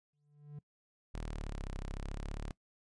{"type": "tone with exponential growth", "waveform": "triangle", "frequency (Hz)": 146.83, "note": "D3", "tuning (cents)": 0, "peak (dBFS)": -39, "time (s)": [0.13, 0.59], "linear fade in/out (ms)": 5, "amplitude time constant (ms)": 100}
{"type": "linear two-way sweep", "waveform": "sawtooth", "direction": "down then up", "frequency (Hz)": [40.63, 32.7, 36.55], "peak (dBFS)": -35, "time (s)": [1.14, 2.51], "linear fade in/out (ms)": 0, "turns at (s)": 1.7}
{"effects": ["noise-tail reverb RT60 0.1 s tail -22 dB re dry", "resampled to 22050 Hz"]}